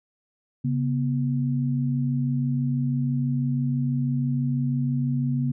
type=tone pair together; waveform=sine; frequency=137.4 / 243.5 Hz; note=C#3 / B3; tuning=-15 / -24 cents; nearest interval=minor seventh; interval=991 cents; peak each=-23 / -26 dBFS; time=0.64-5.52 s; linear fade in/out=10 ms; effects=none